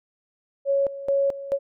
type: tone with tremolo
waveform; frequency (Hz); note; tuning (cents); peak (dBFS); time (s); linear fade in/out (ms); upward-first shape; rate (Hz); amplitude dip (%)
sine; 554.4; C#5; 0; -18; 0.65-1.59; 50; square; 2.3; 80
effects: none